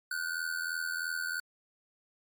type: ring-modulated tone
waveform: square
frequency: 1490 Hz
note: F#6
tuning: 12 cents sharp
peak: -30 dBFS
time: 0.11-1.4 s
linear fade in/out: 0 ms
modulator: 41.5 Hz
effects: MP3 96 kbps